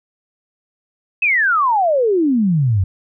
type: exponential sweep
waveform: sine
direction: down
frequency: 2630 to 88.6 Hz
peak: -12 dBFS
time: 1.22-2.84 s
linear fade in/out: 5 ms
effects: none